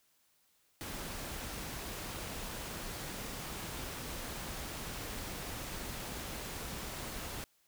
pink noise, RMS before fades -42 dBFS, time 0.81-7.44 s, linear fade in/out 0 ms, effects white hiss -72 dBFS RMS until 7.67 s

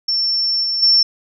sine tone with level steps, 5410 Hz, E8, 44 cents sharp, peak -15 / -17 / -9 dBFS, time 0.08-1.03 s, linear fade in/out 5 ms, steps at 0.63 / 0.82 s, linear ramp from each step 10 ms, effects none

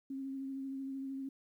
sine tone with vibrato, 269.6 Hz, C#4, 48 cents flat, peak -38 dBFS, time 0.1-1.29 s, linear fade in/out 5 ms, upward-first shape triangle, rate 13 Hz, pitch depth 23 cents each way, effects 12-bit

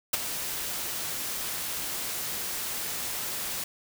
white noise with ADSR envelope, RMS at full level -22 dBFS, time 0.13-3.64 s, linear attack 9 ms, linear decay 17 ms, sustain -11 dB, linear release 4 ms, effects none

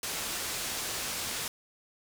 white low-pass noise, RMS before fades -35 dBFS, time 0.03-1.48 s, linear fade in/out 2 ms, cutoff 9500 Hz, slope 12 dB/octave, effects none

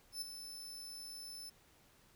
sawtooth tone with ADSR envelope, 5274 Hz, E8, in tune, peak -35 dBFS, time 0.12-1.5 s, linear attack 97 ms, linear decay 9 ms, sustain -9 dB, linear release 11 ms, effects pink hiss -67 dBFS RMS until 2.15 s

